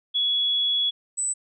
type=tone pair in turn; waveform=sine; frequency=3375 / 7981 Hz; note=G#7 / B8; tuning=+27 / +17 cents; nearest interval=octave + minor third; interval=1490 cents; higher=second; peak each=-20 / -23 dBFS; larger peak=first; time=0.14-0.91 / 1.17-1.34 s; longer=first; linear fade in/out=20 ms; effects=none